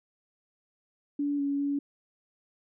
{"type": "tone with pitch steps", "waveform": "sine", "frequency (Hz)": [287.3, 281.6, 283.6], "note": ["D4", "C#4", "C#4"], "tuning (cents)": [-38, 27, 40], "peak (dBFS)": -26, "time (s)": [1.19, 1.79], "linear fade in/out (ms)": 5, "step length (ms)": 200, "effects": []}